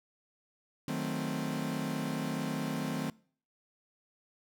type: chord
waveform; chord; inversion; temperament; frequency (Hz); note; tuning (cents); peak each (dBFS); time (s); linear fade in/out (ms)
40% pulse; D# diminished seventh; none; equal; 155.56 / 185 / 220 / 261.6; D#3 / F#3 / A3 / C4; 0 / 0 / 0 / 0; -37 / -39 / -38 / -36; 0.88-3.1; 2
effects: noise-tail reverb RT60 0.5 s tail -24 dB re dry